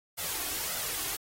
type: noise with flanger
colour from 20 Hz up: white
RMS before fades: -34 dBFS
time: 0.17-1.17 s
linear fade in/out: 20 ms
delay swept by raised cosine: 1.4 to 2.8 ms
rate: 1.7 Hz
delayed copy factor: +0.55
effects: AAC 48 kbps